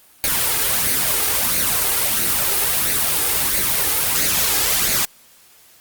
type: noise with flanger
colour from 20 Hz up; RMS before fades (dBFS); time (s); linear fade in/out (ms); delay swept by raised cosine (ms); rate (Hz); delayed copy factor
white; -18; 0.24-5.05; 0; 0.46 to 2.46; 1.5; +0.55
effects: white hiss -50 dBFS RMS until 5.8 s + Opus 32 kbps